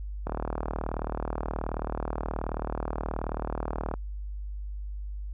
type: click train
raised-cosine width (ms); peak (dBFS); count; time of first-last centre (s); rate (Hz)
1; -17; 143; 0.27-3.939; 38.7
effects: added 50 Hz sine -33 dBFS peak until 5.33 s